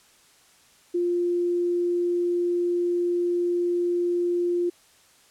sine tone, 350 Hz, F4, 4 cents sharp, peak -21 dBFS, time 0.94-4.7 s, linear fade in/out 10 ms, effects white hiss -57 dBFS RMS until 5.3 s + low-pass 10000 Hz 12 dB/octave

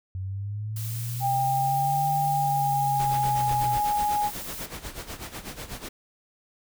sine linear two-way sweep, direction up then down, 92.5 to 146.83 to 121.9 Hz, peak -29 dBFS, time 0.15-3.77 s, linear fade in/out 0 ms, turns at 2.12 s
blue noise, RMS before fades -38 dBFS, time 0.76-4.66 s, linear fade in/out 5 ms
sine tone with pitch glide, 797 to 830.8 Hz, G5 to G#5, +28 to 0 cents, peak -22 dBFS, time 1.2-4.31 s, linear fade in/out 50 ms, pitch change +72 cents, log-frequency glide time 2.16-3.31 s
pink noise with tremolo, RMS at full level -35 dBFS, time 2.99-5.89 s, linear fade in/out 10 ms, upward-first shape sine, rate 8.1 Hz, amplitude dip 75%
effects none

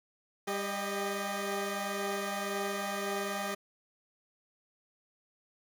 15% pulse tone cluster, 199.2 / 396.5 / 619 Hz, G3 / G4 / D#5, +28 / +20 / -9 cents, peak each -31 dBFS, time 0.47-3.55 s, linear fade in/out 10 ms, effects none

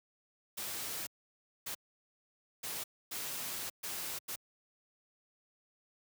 white noise bursts at uneven times, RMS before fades -40 dBFS, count 6, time 0.57-1.07 / 1.66-1.75 / 2.63-2.84 / 3.11-3.7 / 3.83-4.19 / 4.28-4.36 s, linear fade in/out 10 ms, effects high-pass 80 Hz 12 dB/octave

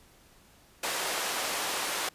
pink band-pass noise, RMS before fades -32 dBFS, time 0.83-2.09 s, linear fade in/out 5 ms, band 540 to 13000 Hz, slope 12 dB/octave, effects pink hiss -59 dBFS RMS until 2.14 s + resampled to 32000 Hz

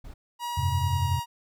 brown noise, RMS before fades -40 dBFS, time 0.04-0.14 s, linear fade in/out 10 ms
45% pulse tone with pitch glide, 958 to 948.1 Hz, A#5 to A#5, +47 to +29 cents, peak -30 dBFS, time 0.39-1.26 s, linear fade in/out 50 ms, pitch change -18 cents, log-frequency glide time 0.77-1.14 s
sine chord, F suspended second, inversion none, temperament equal, 87.31 / 98 / 130.81 Hz, F2 / G2 / C3, 0 / 0 / 0 cents, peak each -27 / -28 / -29 dBFS, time 0.57-1.2 s, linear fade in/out 10 ms
effects none

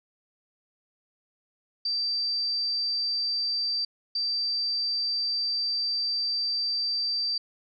sine tone bursts at uneven times, 4672 Hz, D8, 10 cents flat, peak -25 dBFS, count 2, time 1.85-3.85 / 4.15-7.38 s, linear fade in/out 5 ms, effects none

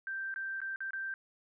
sine tone with dropouts, 1568 Hz, G6, in tune, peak -35 dBFS, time 0.07-1.14 s, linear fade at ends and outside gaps 1 ms, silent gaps 0.341-0.36 / 0.604-0.616 / 0.76-0.805 / 0.907-0.933 s, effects none

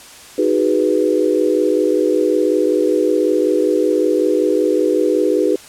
sine chord, G# minor seventh, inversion second, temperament equal, 311.1 / 370 / 415.3 / 493.9 Hz, D#4 / F#4 / G#4 / B4, 0 / 0 / 0 / 0 cents, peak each -18 dBFS, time 0.38-5.56 s, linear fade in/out 5 ms, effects white hiss -39 dBFS RMS until 5.68 s + low-pass 10000 Hz 12 dB/octave

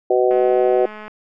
harmonic tone, 125 Hz, B2, 21 cents sharp, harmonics 3 / 4 / 5 / 6, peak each -16 / -18 / -20 / -22 dBFS, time 0.1-0.86 s, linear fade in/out 5 ms
click train, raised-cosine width 0.5 ms, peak -21 dBFS, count 165, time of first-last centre 0.31-1.08 s, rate 213 Hz
effects none

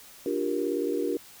sine chord, G minor seventh, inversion second, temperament just, 294 / 352.8 / 392 / 470.4 Hz, D4 / F4 / G4 / Bb4, +2 / +18 / 0 / +16 cents, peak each -31 dBFS, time 0.26-1.17 s, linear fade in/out 2 ms, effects white hiss -50 dBFS RMS until 1.4 s

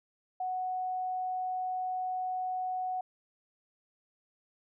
sine tone, 740 Hz, F#5, in tune, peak -31 dBFS, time 0.4-3.01 s, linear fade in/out 5 ms, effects none

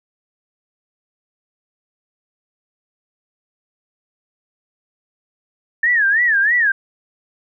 sine tone with vibrato, 1760 Hz, A6, in tune, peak -12 dBFS, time 5.83-6.72 s, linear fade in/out 5 ms, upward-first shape sine, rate 3.1 Hz, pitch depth 190 cents each way, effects none

